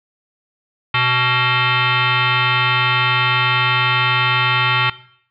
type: tone with frequency modulation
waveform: sine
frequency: 623 Hz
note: D#5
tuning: 2 cents sharp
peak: -13 dBFS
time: 0.94-4.9 s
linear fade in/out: 5 ms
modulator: 499 Hz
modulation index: 5.4
effects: noise-tail reverb RT60 0.6 s tail -18 dB re dry